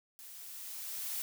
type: noise with level ramp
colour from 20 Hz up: blue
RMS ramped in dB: -51 to -37 dBFS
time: 0.19-1.22 s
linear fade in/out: 0 ms
effects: none